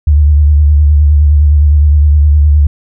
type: tone with vibrato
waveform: sine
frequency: 73.9 Hz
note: D2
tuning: 11 cents sharp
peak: -3 dBFS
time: 0.07-2.67 s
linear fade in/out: 5 ms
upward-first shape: triangle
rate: 9.7 Hz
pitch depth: 69 cents each way
effects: none